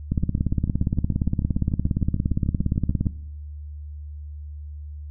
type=two click trains; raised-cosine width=5 ms; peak=-18 / -9 dBFS; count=20 / 52; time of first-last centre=0.23-3.057 / 0.12-3.068 s; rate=6.72 / 17.3 Hz; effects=noise-tail reverb RT60 0.8 s tail -19 dB re dry + added 74 Hz sine -33 dBFS peak until 5.1 s